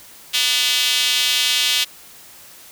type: tone with high-pass filter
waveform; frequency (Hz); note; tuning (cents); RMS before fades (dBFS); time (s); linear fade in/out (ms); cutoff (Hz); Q
square; 134.9; C#3; -47; -18; 0.33-1.85; 20; 3200; 2.5
effects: white hiss -43 dBFS RMS until 2.71 s